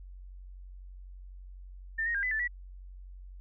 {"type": "tone with pitch steps", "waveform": "sine", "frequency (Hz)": [1796, 1869, 1609, 2004, 1756, 1943], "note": ["A6", "A#6", "G6", "B6", "A6", "B6"], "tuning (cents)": [35, 4, 45, 25, -4, -29], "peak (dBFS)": -28, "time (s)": [1.98, 2.478], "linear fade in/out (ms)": 10, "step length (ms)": 83, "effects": ["added 46 Hz sine -44 dBFS peak until 3.4 s"]}